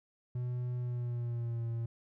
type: tone with pitch glide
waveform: triangle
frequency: 123.47 to 115.87 Hz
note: B2 to A#2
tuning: 0 to -10 cents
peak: -31 dBFS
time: 0.35-1.86 s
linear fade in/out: 5 ms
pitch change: -110 cents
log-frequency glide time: 0.77-1.66 s
effects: none